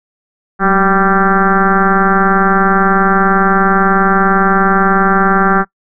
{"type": "tone with frequency modulation", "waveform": "sine", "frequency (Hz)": 778, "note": "G5", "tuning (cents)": -13, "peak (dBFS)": -7, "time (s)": [0.59, 5.65], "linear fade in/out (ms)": 50, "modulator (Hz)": 197, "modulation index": 4.1, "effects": ["noise-tail reverb RT60 0.1 s tail -22 dB re dry"]}